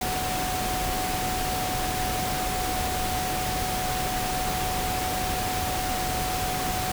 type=tone in noise; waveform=sine; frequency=740 Hz; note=F#5; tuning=in tune; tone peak=-29 dBFS; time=0.01-6.92 s; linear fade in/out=5 ms; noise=pink; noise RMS=-29 dBFS; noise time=0.01-6.92 s; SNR=-3 dB; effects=none